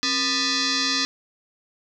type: tone with frequency modulation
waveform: sine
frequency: 270.2 Hz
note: C#4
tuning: 44 cents flat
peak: -20 dBFS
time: 0.03-1.05 s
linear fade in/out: 0 ms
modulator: 745 Hz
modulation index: 7.3
effects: none